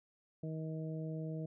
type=harmonic tone; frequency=158.4 Hz; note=D#3; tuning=31 cents sharp; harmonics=1 / 2 / 3 / 4; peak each=-39 / -46 / -48 / -50 dBFS; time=0.43-1.46 s; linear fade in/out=5 ms; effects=none